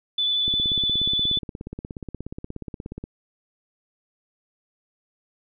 sine tone with vibrato, 3483 Hz, A7, 18 cents flat, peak -20 dBFS, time 0.18-1.39 s, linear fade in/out 5 ms, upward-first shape sine, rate 11 Hz, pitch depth 10 cents each way
click train, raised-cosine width 3 ms, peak -20 dBFS, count 44, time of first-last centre 0.48-3.04 s, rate 16.8 Hz
effects none

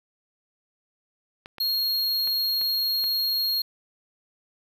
clicks, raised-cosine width 0.3 ms, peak -24 dBFS, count 5, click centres 1.459 / 1.583 / 2.274 / 2.614 / 3.041 s
square tone, 4269 Hz, C8, 34 cents sharp, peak -23 dBFS, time 1.6-3.62 s, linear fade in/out 5 ms
effects 8-bit

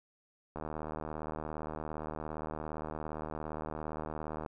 click train, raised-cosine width 1 ms, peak -25 dBFS, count 303, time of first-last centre 0.56-4.462 s, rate 77.4 Hz, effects none

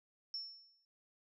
sine tone with exponential decay, 5400 Hz, E8, 41 cents sharp, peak -37 dBFS, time 0.34-0.85 s, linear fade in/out 1 ms, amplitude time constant 110 ms, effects none

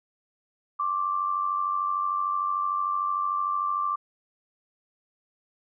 sine tone pair together, 1076 / 1169.3 Hz, C6 / D6, +48 / -8 cents, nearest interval minor second, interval 144 cents, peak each -31 / -25 dBFS, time 0.79-3.96 s, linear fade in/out 10 ms, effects none

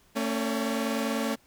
sawtooth tone cluster, 224.4 / 274.4 / 569 Hz, A3 / C#4 / C#5, +34 / -17 / +45 cents, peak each -25 / -28 / -31 dBFS, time 0.15-1.36 s, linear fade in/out 20 ms, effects pink hiss -62 dBFS RMS until 1.46 s

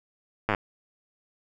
slowing click train, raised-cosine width 0.5 ms, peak -9 dBFS, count 7, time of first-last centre 0.49-0.548 s, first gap 9 ms, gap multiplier 1.03, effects none

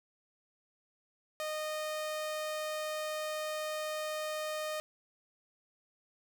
sawtooth tone, 616 Hz, D#5, 17 cents flat, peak -31 dBFS, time 1.4-4.8 s, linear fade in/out 0 ms, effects none

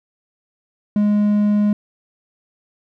triangle tone, 207.7 Hz, G#3, in tune, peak -11 dBFS, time 0.96-1.73 s, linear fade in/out 2 ms, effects none

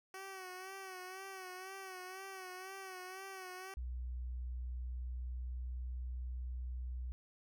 10% pulse tone with vibrato, 376.7 Hz, F#4, 31 cents sharp, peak -38 dBFS, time 0.14-3.74 s, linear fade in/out 2 ms, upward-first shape sine, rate 2 Hz, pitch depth 54 cents each way
sine tone with pitch glide, 61.74 to 62.17 Hz, B1 to B1, 0 to +12 cents, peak -39 dBFS, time 3.77-7.12 s, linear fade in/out 0 ms, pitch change +12 cents, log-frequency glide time 4.61-5.85 s
effects none

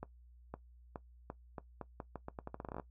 accelerating click train, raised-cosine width 1 ms, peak -28 dBFS, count 20, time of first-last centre 0.03-2.798 s, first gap 510 ms, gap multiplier 0.82, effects noise-tail reverb RT60 0.1 s tail -17 dB re dry + added 60 Hz sine -57 dBFS peak until 2.9 s

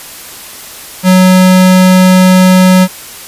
square tone, 185 Hz, F#3, in tune, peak -3 dBFS, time 1.03-2.88 s, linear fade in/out 50 ms, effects white hiss -28 dBFS RMS until 3.27 s + resampled to 32000 Hz

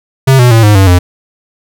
square tone with pitch steps, 133.5 / 123.13 / 113.56 / 104.74 / 96.61 / 89.1 Hz, C3 / B2 / A#2 / G#2 / G2 / F2, +35 / -5 / -45 / +15 / -25 / +35 cents, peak -3 dBFS, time 0.27-0.99 s, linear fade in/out 10 ms, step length 120 ms, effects none

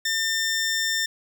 15% pulse tone, 1800 Hz, A6, 39 cents sharp, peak -16 dBFS, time 0.05-1.06 s, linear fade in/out 5 ms, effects none

